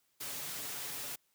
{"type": "noise with comb filter", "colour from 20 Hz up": "white", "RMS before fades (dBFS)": -41, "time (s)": [0.2, 1.16], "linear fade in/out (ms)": 10, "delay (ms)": 7, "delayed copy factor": 0.5, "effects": ["white hiss -75 dBFS RMS until 1.34 s", "high-pass 60 Hz 12 dB/octave"]}